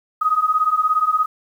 sine beating tone pair, 1244.5 / 1261.5 Hz, D#6 / D#6, 0 / +23 cents, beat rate 17 Hz, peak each -19 / -17 dBFS, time 0.21-1.26 s, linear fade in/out 10 ms, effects 8-bit

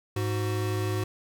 square tone pair together, 104.08 / 370.9 Hz, G#2 / F#4, +4 / +4 cents, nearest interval octave + minor seventh, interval 2200 cents, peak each -28 / -33 dBFS, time 0.16-1.04 s, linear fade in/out 5 ms, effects none

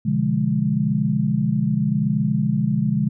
sine chord, B diminished seventh, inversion none, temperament equal with one note detuned, 125.99 / 146.83 / 174.61 / 207.7 Hz, B2 / D3 / F3 / Ab3, +35 / 0 / 0 / 0 cents, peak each -25 / -22 / -25 / -21 dBFS, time 0.05-3.09 s, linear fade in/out 10 ms, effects none

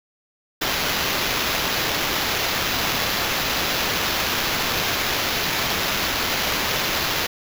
white noise with sample-and-hold, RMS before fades -23 dBFS, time 0.61-7.27 s, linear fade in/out 10 ms, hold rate 8820 Hz, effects none

